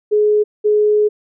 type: tone pair in turn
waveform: sine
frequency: 421.1 / 421.1 Hz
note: G#4 / G#4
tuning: +24 / +24 cents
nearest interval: unison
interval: 0 cents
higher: neither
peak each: -10 dBFS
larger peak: neither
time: 0.11-0.44 / 0.64-1.09 s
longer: second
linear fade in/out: 20 ms
effects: none